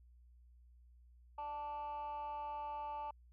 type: tone with amplitude modulation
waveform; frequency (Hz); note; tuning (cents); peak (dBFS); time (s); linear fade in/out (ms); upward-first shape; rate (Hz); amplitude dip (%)
sine; 880; A5; 0; -35; 1.38-3.11; 5; sine; 288; 80
effects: tanh soft clip ceiling -37 dBFS + added 60 Hz sine -60 dBFS peak until 3.32 s